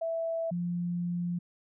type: tone pair in turn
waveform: sine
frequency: 659.3 / 174.63 Hz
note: E5 / F3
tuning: 0 / 0 cents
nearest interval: octave + major seventh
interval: 2300 cents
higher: first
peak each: -29 / -29 dBFS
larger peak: neither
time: 0.01-0.51 / 0.51-1.39 s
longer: second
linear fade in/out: 10 ms
effects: none